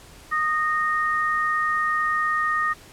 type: tone pair together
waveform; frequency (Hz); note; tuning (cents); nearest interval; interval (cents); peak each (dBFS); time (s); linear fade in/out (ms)
sine; 1236.1 / 1852; D#6 / A#6; -12 / -12; perfect fifth; 700; -22 / -24; 0.31-2.74; 20
effects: pink hiss -47 dBFS RMS until 2.92 s + low-pass 12000 Hz 12 dB/octave